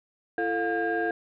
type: tone cluster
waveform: sine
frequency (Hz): 337.6 / 443.1 / 710 / 1613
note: E4 / A4 / F5 / G6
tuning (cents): +41 / +12 / +28 / +49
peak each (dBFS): -29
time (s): 0.38-1.11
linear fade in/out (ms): 2
effects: tanh soft clip ceiling -18 dBFS